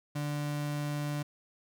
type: tone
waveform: 35% pulse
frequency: 146.83 Hz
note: D3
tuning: in tune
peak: -30 dBFS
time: 0.15-1.23 s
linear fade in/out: 10 ms
effects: none